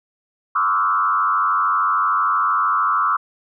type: tone with frequency modulation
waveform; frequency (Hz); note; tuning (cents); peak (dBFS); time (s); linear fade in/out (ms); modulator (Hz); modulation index
sine; 1221; D#6; -33; -15; 0.55-3.17; 10; 93.1; 1.7
effects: none